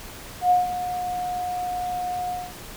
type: tone with ADSR envelope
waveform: sine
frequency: 721 Hz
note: F#5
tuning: 45 cents flat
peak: -13 dBFS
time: 0.41-2.54 s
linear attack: 96 ms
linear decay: 160 ms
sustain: -12 dB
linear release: 230 ms
effects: pink hiss -40 dBFS RMS until 2.76 s